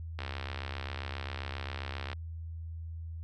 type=click train; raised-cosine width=0.3 ms; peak=-22 dBFS; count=132; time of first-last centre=0.19-2.131 s; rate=67.5 Hz; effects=added 82 Hz sine -38 dBFS peak until 3.23 s

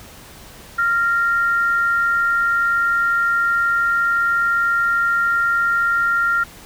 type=tone pair together; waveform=sine; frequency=1390.3 / 1850 Hz; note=F6 / A#6; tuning=-8 / -14 cents; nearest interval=perfect fourth; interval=494 cents; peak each=-15 / -26 dBFS; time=0.78-6.44 s; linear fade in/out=10 ms; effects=pink hiss -41 dBFS RMS until 6.65 s

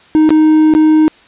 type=tone with dropouts; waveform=triangle; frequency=311.1 Hz; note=D#4; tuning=in tune; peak=-3 dBFS; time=0.15-1.08 s; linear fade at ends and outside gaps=0 ms; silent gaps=0.292-0.305 / 0.738-0.75 s; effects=white hiss -44 dBFS RMS until 1.27 s + resampled to 8000 Hz

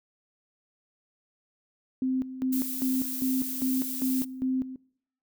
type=tone with tremolo; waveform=sine; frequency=259.6 Hz; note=C4; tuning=13 cents flat; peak=-24 dBFS; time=2.02-4.76 s; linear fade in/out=2 ms; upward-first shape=square; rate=2.5 Hz; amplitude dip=75%
type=noise; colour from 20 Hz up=violet; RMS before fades=-34 dBFS; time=2.52-4.25 s; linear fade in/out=10 ms
effects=noise-tail reverb RT60 0.7 s tail -24 dB re dry

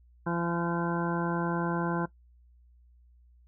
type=harmonic tone with a mistuned harmonic; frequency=170.6 Hz; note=F3; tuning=40 cents flat; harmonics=1 / 2 / 3 / 4 / 5 / 6 / 8 / 9; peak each=-30 / -33 / -39 / -41 / -38 / -37 / -40 / -40 dBFS; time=0.26-2.06 s; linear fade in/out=10 ms; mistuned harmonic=8; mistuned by=+29 cents; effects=noise-tail reverb RT60 0.1 s tail -18 dB re dry + added 60 Hz sine -56 dBFS peak until 3.47 s

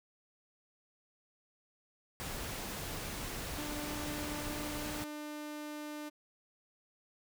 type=noise; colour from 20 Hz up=pink; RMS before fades=-41 dBFS; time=2.2-5.04 s; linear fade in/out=0 ms
type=tone with pitch glide; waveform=sawtooth; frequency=296.6 to 300 Hz; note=D4 to D4; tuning=+17 to +37 cents; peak=-37 dBFS; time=3.57-6.1 s; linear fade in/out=20 ms; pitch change=+20 cents; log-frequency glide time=4.47-5.05 s
effects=none

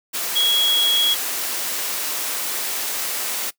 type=tone in noise; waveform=sine; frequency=3322 Hz; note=G#7; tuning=in tune; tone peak=-15 dBFS; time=0.35-1.15 s; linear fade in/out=20 ms; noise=white; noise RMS=-25 dBFS; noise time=0.13-3.51 s; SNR=+7 dB; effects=noise-tail reverb RT60 0.1 s tail -20 dB re dry + high-pass 300 Hz 12 dB/octave

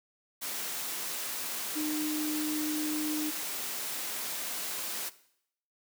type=tone in noise; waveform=sine; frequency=304.7 Hz; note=D#4; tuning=36 cents flat; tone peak=-30 dBFS; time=1.75-3.31 s; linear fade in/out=20 ms; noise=white; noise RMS=-36 dBFS; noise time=0.41-5.1 s; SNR=+3 dB; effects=noise-tail reverb RT60 0.7 s tail -17 dB re dry + high-pass 200 Hz 12 dB/octave

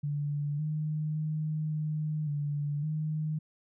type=tone with pitch steps; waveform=sine; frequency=145.7 / 153.4 / 154.6 / 153.4 / 145.7 / 154.5 Hz; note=D3 / D#3 / D#3 / D#3 / D3 / D#3; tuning=-13 / -24 / -11 / -24 / -13 / -12 cents; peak=-29 dBFS; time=0.03-3.39 s; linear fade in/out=10 ms; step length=560 ms; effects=none

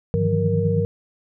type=tone cluster; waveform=sine; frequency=101.3 / 154.1 / 163.5 / 178.9 / 467.6 Hz; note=G#2 / D#3 / E3 / F3 / A#4; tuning=-43 / -16 / -14 / +42 / +5 cents; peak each=-22 / -25 / -26 / -25 / -22 dBFS; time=0.14-0.85 s; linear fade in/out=0 ms; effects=none

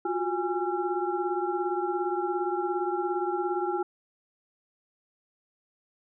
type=tone cluster; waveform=sine; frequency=351.8 / 369.1 / 823 / 1359 Hz; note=F4 / F#4 / G#5 / F6; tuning=+13 / -4 / -16 / -48 cents; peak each=-30 / -32 / -31 / -36 dBFS; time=0.05-3.83 s; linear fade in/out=5 ms; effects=none

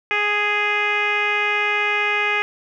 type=tone with low-pass filter; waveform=10% pulse; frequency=415.3 Hz; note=G#4; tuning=in tune; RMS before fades=-20 dBFS; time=0.11-2.42 s; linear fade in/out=0 ms; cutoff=2400 Hz; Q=4; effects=none

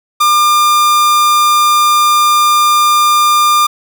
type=tone; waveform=45% pulse; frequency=1200 Hz; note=D6; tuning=37 cents sharp; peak=-7 dBFS; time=0.2-3.67 s; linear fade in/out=10 ms; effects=none

